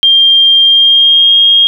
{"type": "tone with pitch glide", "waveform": "sine", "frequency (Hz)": [3194, 3246], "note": ["G7", "G#7"], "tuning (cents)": [32, -40], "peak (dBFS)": -3, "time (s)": [0.03, 1.67], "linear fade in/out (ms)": 0, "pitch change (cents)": 28, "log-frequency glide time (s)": [0.63, 1.35], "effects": ["7-bit"]}